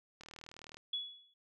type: click train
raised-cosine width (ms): 0.2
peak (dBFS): -33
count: 23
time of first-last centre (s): 0.21-0.77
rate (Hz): 39.3
type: tone with exponential decay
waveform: sine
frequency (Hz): 3389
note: G#7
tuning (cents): +34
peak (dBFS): -32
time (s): 0.93-1.34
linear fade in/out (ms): 5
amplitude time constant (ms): 89
effects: none